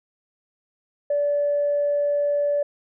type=tone; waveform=sine; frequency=579 Hz; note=D5; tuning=25 cents flat; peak=-18 dBFS; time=1.1-2.63 s; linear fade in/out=5 ms; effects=tanh soft clip ceiling -14 dBFS